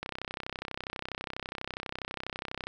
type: click train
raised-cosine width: 0.3 ms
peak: -19 dBFS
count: 86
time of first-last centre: 0.03-2.67 s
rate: 32.2 Hz
effects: none